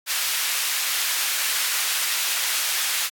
pink high-pass noise, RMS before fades -24 dBFS, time 0.06-3.1 s, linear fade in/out 50 ms, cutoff 1900 Hz, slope 12 dB/octave, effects AAC 64 kbps

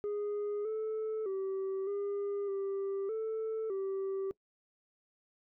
sine tone with pitch steps, 413.1 / 436.7 / 385.2 / 403.5 / 392.8 / 441.8 / 387.6 Hz, G#4 / A4 / G4 / G#4 / G4 / A4 / G4, -9 / -13 / -30 / -50 / +4 / +7 / -20 cents, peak -30 dBFS, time 0.04-4.31 s, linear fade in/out 0 ms, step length 610 ms, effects noise-tail reverb RT60 0.1 s tail -22 dB re dry + tanh soft clip ceiling -32 dBFS

